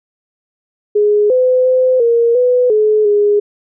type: tone with pitch steps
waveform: sine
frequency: 416.7 / 508 / 512 / 467.4 / 497 / 427.5 / 412.9 Hz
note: G#4 / B4 / C5 / A#4 / B4 / A4 / G#4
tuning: +6 / +49 / -38 / +5 / +11 / -50 / -10 cents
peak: -8 dBFS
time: 0.95-3.4 s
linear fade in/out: 10 ms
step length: 350 ms
effects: none